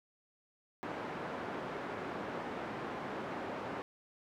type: band-pass noise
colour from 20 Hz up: pink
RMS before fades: -41 dBFS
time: 0.83-3.82 s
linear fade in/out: 0 ms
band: 230 to 1500 Hz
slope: 12 dB/octave
effects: none